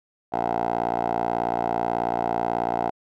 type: tone with band-pass filter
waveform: 10% pulse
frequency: 58.3 Hz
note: A#1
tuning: 1 cent sharp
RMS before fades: -25 dBFS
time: 0.32-2.91 s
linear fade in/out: 20 ms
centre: 690 Hz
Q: 5.4
effects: none